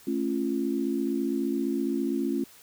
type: chord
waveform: sine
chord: A augmented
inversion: none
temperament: just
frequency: 220 / 275 / 343.8 Hz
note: A3 / C#4 / E#4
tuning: 0 / -14 / -27 cents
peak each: -31 / -28 / -30 dBFS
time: 0.07-2.44 s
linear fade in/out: 5 ms
effects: white hiss -53 dBFS RMS until 2.62 s